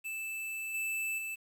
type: tone with level steps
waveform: square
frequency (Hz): 2637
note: E7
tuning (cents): 0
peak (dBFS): -37 / -33 / -37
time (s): 0.04-1.36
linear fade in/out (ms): 20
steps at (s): 0.74 / 1.18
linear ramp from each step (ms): 5
effects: 10-bit